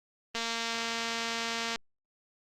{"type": "click train", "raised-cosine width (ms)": 0.2, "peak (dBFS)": -16, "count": 325, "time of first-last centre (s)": [0.35, 1.759], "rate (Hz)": 230, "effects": ["Opus 24 kbps"]}